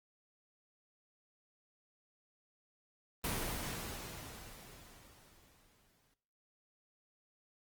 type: noise with exponential decay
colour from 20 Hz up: pink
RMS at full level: -35 dBFS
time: 3.24-6.14 s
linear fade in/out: 2 ms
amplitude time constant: 630 ms
effects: noise-tail reverb RT60 0.7 s tail -17 dB re dry + Opus 24 kbps